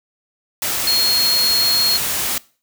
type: tone in noise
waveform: sine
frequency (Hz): 4285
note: C8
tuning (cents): +40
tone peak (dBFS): -14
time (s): 0.87-1.97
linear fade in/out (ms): 2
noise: white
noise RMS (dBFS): -21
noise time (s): 0.62-2.38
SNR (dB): +4
effects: noise-tail reverb RT60 0.4 s tail -22 dB re dry